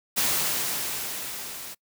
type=noise with level ramp; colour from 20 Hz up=white; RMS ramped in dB=-23 to -39 dBFS; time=0.16-1.75 s; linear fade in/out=20 ms; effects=noise-tail reverb RT60 0.1 s tail -24 dB re dry + high-pass 80 Hz 12 dB/octave